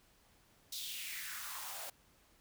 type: noise with high-pass filter sweep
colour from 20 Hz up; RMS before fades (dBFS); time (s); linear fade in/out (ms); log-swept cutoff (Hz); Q
white; -44; 0.72-1.9; 5; 4200 to 590; 3.5
effects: pink hiss -68 dBFS RMS until 2.4 s